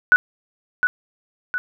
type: tone with echo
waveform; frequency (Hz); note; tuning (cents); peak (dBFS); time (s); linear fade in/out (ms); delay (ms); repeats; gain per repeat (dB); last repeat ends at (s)
sine; 1480; F#6; 0; -8; 0.12-0.16; 0; 710; 2; -6; 1.58
effects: none